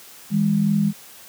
sine tone pair together, 161.2 / 204.5 Hz, E3 / G#3, -38 / -26 cents, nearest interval major third, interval 412 cents, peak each -21 / -17 dBFS, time 0.3-0.93 s, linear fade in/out 50 ms, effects white hiss -44 dBFS RMS until 1.28 s + high-pass 100 Hz 12 dB/octave

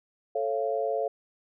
sine chord, A augmented, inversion none, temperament just, 440 / 550 / 687.5 Hz, A4 / C#5 / E#5, 0 / -14 / -27 cents, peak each -30 dBFS, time 0.35-1.08 s, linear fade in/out 5 ms, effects none

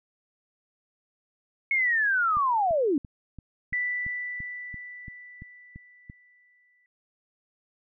sine linear sweep, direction down, 2200 to 261.6 Hz, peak -21 dBFS, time 1.71-2.98 s, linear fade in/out 2 ms
click train, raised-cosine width 5 ms, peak -29 dBFS, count 12, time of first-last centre 2.37-6.099 s, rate 2.95 Hz
sine tone with exponential decay, 1975.5 Hz, B6, in tune, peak -24 dBFS, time 3.73-6.86 s, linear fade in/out 1 ms, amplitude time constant 680 ms
effects none

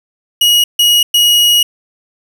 40% pulse tone bursts at uneven times, 2898 Hz, F#7, 37 cents flat, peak -6 dBFS, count 3, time 0.41-0.64 / 0.79-1.03 / 1.14-1.63 s, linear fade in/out 5 ms, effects none

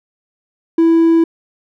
triangle tone, 330 Hz, E4, 2 cents sharp, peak -5 dBFS, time 0.78-1.24 s, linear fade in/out 5 ms, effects tanh soft clip ceiling -1 dBFS

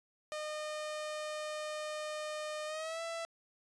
sawtooth tone with pitch glide, 610 to 665.2 Hz, D#5 to E5, -34 to +16 cents, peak -34 dBFS, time 0.32-3.25 s, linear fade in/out 0 ms, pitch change +150 cents, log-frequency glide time 2.66-3.02 s, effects resampled to 22050 Hz

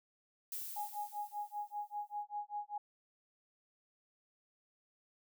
violet noise with exponential decay, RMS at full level -41 dBFS, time 0.52-2.23 s, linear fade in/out 1 ms, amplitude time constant 370 ms
sine tone with tremolo, 829 Hz, G#5, 3 cents flat, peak -36 dBFS, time 0.76-2.78 s, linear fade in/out 5 ms, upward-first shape sine, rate 5.1 Hz, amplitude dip 100%
effects none

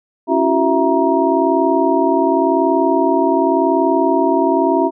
sine tone cluster, 275.7 / 336.6 / 376.6 / 664 / 942 Hz, C#4 / E4 / F#4 / E5 / A#5, -9 / +36 / +31 / +12 / +18 cents, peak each -18 dBFS, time 0.27-4.91 s, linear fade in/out 50 ms, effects none

